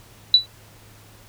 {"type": "tone with exponential decay", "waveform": "sine", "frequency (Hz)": 3951, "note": "B7", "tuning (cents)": 0, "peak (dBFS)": -5, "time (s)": [0.34, 0.46], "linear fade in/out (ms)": 2, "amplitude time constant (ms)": 26, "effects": ["added 106 Hz sine -50 dBFS peak until 1.28 s", "pink hiss -50 dBFS RMS until 1.28 s"]}